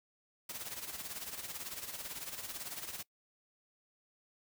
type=noise with tremolo; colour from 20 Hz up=white; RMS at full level=-41 dBFS; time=0.49-3.03 s; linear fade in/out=5 ms; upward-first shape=sine; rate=18 Hz; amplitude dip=65%; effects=noise-tail reverb RT60 0.1 s tail -22 dB re dry